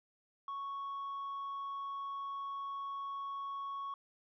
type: tone with tanh clipping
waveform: sine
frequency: 1108.7 Hz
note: C#6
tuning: in tune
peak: -39 dBFS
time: 0.48-3.94 s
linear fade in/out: 2 ms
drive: 1 dB
effects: none